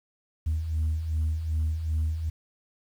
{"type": "beating tone pair", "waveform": "sine", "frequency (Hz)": [76.7, 79.3], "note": ["D#2", "D#2"], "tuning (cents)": [-24, 33], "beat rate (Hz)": 2.6, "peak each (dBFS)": [-31, -24], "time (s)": [0.46, 2.3], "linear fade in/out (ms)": 10, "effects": ["tanh soft clip ceiling -21 dBFS", "9-bit"]}